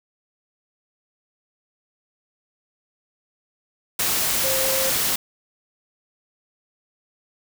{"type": "tone in noise", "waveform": "sine", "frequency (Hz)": 530, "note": "C5", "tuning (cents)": 22, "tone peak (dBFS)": -25, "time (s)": [4.44, 4.9], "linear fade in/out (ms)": 5, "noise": "white", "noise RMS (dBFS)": -22, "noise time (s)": [3.99, 5.16], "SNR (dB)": -6, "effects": []}